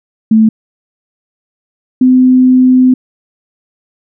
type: tone pair in turn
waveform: sine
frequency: 220 / 255.3 Hz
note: A3 / C4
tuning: 0 / -42 cents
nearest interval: minor third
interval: 258 cents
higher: second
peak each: -3 dBFS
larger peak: neither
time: 0.31-0.49 / 2.01-2.94 s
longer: second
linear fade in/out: 5 ms
effects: none